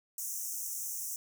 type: high-pass noise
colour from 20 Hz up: pink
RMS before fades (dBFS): -38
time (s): 0.18-1.16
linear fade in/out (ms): 2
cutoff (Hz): 5700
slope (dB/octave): 96
effects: none